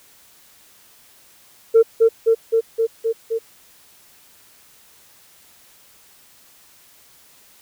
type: tone with echo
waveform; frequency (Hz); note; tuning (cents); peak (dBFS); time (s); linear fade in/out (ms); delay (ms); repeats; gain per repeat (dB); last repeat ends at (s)
sine; 453; A#4; -50; -6; 1.74-1.83; 20; 260; 6; -2; 3.39
effects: tanh soft clip ceiling -5 dBFS + white hiss -51 dBFS RMS until 7.61 s